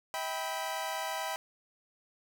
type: chord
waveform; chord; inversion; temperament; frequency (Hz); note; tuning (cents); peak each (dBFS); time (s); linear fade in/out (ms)
sawtooth; E minor; none; equal with one note detuned; 642.3 / 784 / 987.8; E5 / G5 / B5; -45 / 0 / 0; -35 / -34 / -34; 0.14-1.36; 0
effects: none